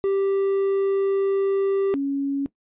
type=tone pair in turn; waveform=triangle / sine; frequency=392 / 277.8 Hz; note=G4 / C#4; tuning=0 / +4 cents; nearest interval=tritone; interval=596 cents; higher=first; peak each=-17 / -21 dBFS; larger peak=first; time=0.04-1.94 / 1.94-2.46 s; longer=first; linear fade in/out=0 ms; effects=noise-tail reverb RT60 0.1 s tail -18 dB re dry + resampled to 8000 Hz